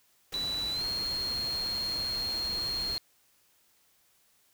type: noise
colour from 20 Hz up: pink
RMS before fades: -42 dBFS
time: 0.32-2.98 s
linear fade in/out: 5 ms
type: tone with pitch glide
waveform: sine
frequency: 3957 to 4241 Hz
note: B7 to C8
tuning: +3 to +23 cents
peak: -30 dBFS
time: 0.34-2.98 s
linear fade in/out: 0 ms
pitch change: +120 cents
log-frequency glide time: 0.71-0.83 s
effects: white hiss -67 dBFS RMS until 4.53 s